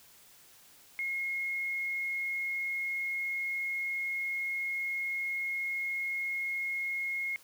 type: tone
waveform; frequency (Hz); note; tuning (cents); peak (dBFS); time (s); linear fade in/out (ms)
sine; 2157; C#7; -48; -31; 0.99-7.36; 0
effects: white hiss -58 dBFS RMS until 7.43 s